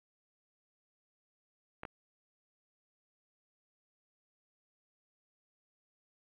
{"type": "clicks", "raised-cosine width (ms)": 0.5, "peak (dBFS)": -26, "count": 2, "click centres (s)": [1.834, 1.852], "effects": ["resampled to 8000 Hz"]}